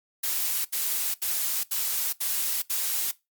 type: noise bursts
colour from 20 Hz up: blue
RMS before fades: -27 dBFS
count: 6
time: 0.23-3.115 s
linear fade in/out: 10 ms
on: 420 ms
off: 73 ms
effects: noise-tail reverb RT60 0.2 s tail -19 dB re dry + Opus 48 kbps